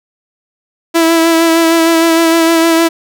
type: tone with vibrato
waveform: sawtooth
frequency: 329.8 Hz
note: E4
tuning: 1 cent sharp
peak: -3 dBFS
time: 0.94-2.89 s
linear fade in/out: 20 ms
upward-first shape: sine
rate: 6.5 Hz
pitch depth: 23 cents each way
effects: none